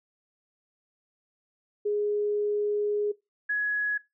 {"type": "tone pair in turn", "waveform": "sine", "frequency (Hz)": [415.3, 1679.5], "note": ["G#4", "G#6"], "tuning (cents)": [0, 19], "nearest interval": "2 octaves", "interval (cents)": 2419, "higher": "second", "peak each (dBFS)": -24, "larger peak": "neither", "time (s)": [[1.85, 3.12], [3.49, 3.98]], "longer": "first", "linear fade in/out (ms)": 10, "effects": ["noise-tail reverb RT60 0.2 s tail -20 dB re dry"]}